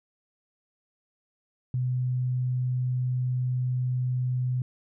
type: tone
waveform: sine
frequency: 126.2 Hz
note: B2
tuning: 38 cents sharp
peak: -24 dBFS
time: 1.74-4.62 s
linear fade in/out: 2 ms
effects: none